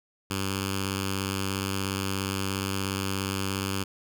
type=tone with notch filter; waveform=5% pulse; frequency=97 Hz; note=G2; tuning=18 cents flat; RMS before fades=-30 dBFS; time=0.3-3.84 s; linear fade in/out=10 ms; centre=680 Hz; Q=0.56; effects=none